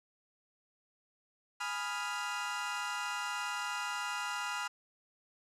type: chord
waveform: 30% pulse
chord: F half-diminished seventh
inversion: first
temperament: equal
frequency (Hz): 830.6 / 987.8 / 1244.5 / 1396.9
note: Ab5 / Cb6 / Eb6 / F6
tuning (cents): 0 / 0 / 0 / 0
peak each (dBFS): -40 / -38 / -40 / -36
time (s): 1.6-4.68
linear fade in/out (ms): 10
effects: low-pass 9000 Hz 12 dB/octave